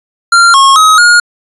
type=tone with pitch steps; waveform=square; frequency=1385 / 1088 / 1269 / 1430 Hz; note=F6 / C#6 / D#6 / F6; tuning=-15 / -33 / +34 / +41 cents; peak=-3 dBFS; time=0.32-1.2 s; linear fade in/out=5 ms; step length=220 ms; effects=resampled to 24000 Hz